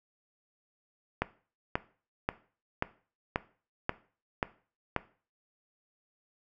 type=click train; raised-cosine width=0.5 ms; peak=-12 dBFS; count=8; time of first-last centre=1.22-4.963 s; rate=1.87 Hz; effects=noise-tail reverb RT60 0.4 s tail -17 dB re dry